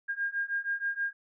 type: beating tone pair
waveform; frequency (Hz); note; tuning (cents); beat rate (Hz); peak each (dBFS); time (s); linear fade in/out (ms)
sine; 1612 / 1618.3; G6 / G#6; +48 / -45; 6.3; -33 / -32; 0.08-1.13; 20
effects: none